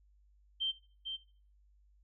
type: tone with echo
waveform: sine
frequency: 3136 Hz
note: G7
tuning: in tune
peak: -31 dBFS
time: 0.6-0.72 s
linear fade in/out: 20 ms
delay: 450 ms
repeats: 1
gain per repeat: -6 dB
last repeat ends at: 1.17 s
effects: noise-tail reverb RT60 0.4 s tail -17 dB re dry + added 50 Hz sine -63 dBFS peak until 2.03 s